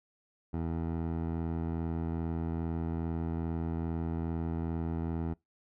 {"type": "tone with low-pass filter", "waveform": "15% pulse", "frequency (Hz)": 82.41, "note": "E2", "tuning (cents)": 0, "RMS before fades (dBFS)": -34, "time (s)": [0.53, 5.34], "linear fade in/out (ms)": 10, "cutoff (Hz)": 890, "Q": 0.59, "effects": ["noise-tail reverb RT60 0.2 s tail -25 dB re dry"]}